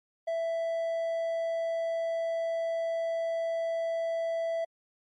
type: tone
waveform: triangle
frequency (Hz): 662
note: E5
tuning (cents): +7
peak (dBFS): -26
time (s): 0.27-4.65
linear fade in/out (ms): 10
effects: MP3 48 kbps